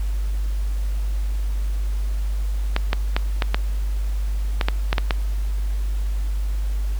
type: clicks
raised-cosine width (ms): 0.3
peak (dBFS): -4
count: 10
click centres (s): 2.764 / 2.931 / 3.165 / 3.422 / 3.545 / 4.612 / 4.685 / 4.929 / 4.982 / 5.108
effects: added 50 Hz sine -20 dBFS peak until 6.99 s + pink hiss -44 dBFS RMS until 6.99 s